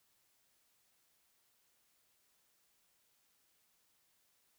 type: silence
effects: white hiss -75 dBFS RMS until 4.58 s